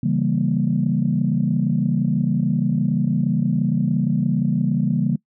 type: chord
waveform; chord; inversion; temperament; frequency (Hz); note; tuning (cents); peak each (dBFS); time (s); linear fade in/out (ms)
sine; C# diminished seventh; none; equal; 138.59 / 164.81 / 196 / 233.1; C#3 / E3 / G3 / Bb3; 0 / 0 / 0 / 0; -22; 0.03-5.16; 5
effects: noise-tail reverb RT60 0.1 s tail -23 dB re dry + tanh soft clip ceiling -7 dBFS